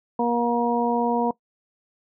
harmonic tone, 237.7 Hz, A#3, 34 cents sharp, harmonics 1 / 2 / 3 / 4, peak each -24 / -25 / -27 / -24 dBFS, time 0.19-1.31 s, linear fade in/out 5 ms, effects noise-tail reverb RT60 0.1 s tail -20 dB re dry

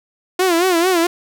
sawtooth tone with vibrato, 353.4 Hz, F4, 21 cents sharp, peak -9 dBFS, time 0.39-1.07 s, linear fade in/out 5 ms, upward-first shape sine, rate 4.5 Hz, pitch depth 120 cents each way, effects none

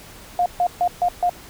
sine tone bursts, 710 Hz, F5, 28 cents sharp, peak -15 dBFS, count 5, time 0.39-1.295 s, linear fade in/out 2 ms, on 69 ms, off 140 ms, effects pink hiss -42 dBFS RMS until 1.49 s

